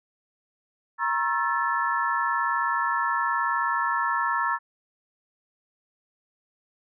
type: tone cluster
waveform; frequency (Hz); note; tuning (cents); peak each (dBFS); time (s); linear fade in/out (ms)
sine; 943 / 1082 / 1333 / 1740; A#5 / C#6 / E6 / A6; +20 / -42 / +19 / -20; -28; 0.98-4.59; 50
effects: none